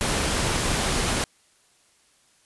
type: noise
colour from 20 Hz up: pink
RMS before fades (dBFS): -24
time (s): 0.01-1.24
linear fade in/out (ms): 0
effects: white hiss -61 dBFS RMS until 2.45 s + resampled to 24000 Hz